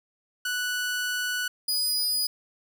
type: tone pair in turn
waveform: sawtooth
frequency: 1480 / 4949 Hz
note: F#6 / D#8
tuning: 0 / -10 cents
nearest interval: octave + major sixth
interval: 2090 cents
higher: second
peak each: -23 / -21 dBFS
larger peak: second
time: 0.45-1.48 / 1.68-2.27 s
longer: first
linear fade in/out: 5 ms
effects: none